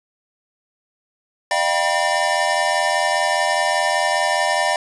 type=tone cluster; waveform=square; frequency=604 / 689 / 774 / 967 / 1801 Hz; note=D5 / F5 / G5 / B5 / A6; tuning=+48 / -24 / -22 / -37 / +40 cents; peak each=-24 dBFS; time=1.51-4.76 s; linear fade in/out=2 ms; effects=resampled to 24000 Hz + 8-bit